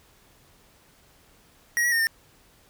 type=tone with pitch steps; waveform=square; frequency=1894 / 1927 / 1838 / 1807 Hz; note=A#6 / B6 / A#6 / A6; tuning=+27 / -43 / -25 / +46 cents; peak=-21 dBFS; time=1.77-2.07 s; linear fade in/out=0 ms; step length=75 ms; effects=pink hiss -58 dBFS RMS until 2.69 s